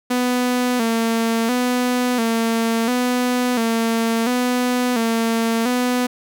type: tone with vibrato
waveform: sawtooth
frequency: 237.8 Hz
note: A#3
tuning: 35 cents sharp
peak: -13 dBFS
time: 0.1-6.07 s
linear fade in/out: 10 ms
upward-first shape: square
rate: 0.72 Hz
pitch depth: 75 cents each way
effects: none